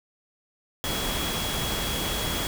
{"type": "tone in noise", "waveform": "sine", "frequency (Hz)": 3331, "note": "G#7", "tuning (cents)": 4, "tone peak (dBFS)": -33, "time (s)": [0.84, 2.47], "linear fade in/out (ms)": 0, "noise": "pink", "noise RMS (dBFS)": -29, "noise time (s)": [0.84, 2.47], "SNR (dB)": -7, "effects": []}